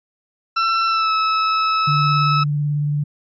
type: tone with pitch glide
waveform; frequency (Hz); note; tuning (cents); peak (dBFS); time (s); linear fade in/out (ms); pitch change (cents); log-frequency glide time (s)
40% pulse; 1342 to 1300.8; E6 to E6; +31 to -23; -15; 0.56-2.44; 10; -54; 0.87-1.12
type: tone with vibrato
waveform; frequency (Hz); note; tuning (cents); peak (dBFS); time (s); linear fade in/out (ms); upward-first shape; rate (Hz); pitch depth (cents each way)
sine; 146.83; D3; 0; -17; 1.87-3.04; 10; sine; 18; 21
effects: resampled to 16000 Hz